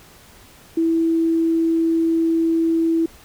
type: tone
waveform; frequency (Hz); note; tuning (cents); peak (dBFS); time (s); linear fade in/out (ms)
sine; 328.5; E4; -6; -15; 0.77-3.06; 5
effects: pink hiss -47 dBFS RMS until 3.24 s